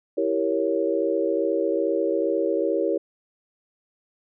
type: chord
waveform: sine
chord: E diminished seventh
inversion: none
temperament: equal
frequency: 329.6 / 392 / 466.2 / 554.4 Hz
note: E4 / G4 / Bb4 / Db5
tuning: 0 / 0 / 0 / 0 cents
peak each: -26 dBFS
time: 0.17-2.98 s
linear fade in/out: 10 ms
effects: none